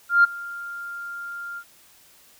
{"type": "tone with ADSR envelope", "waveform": "sine", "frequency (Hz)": 1396.9, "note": "F6", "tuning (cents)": 0, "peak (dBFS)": -9, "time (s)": [0.09, 1.64], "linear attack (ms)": 150, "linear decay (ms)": 14, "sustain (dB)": -22, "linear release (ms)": 65, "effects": ["tanh soft clip ceiling -6 dBFS", "white hiss -54 dBFS RMS until 2.39 s"]}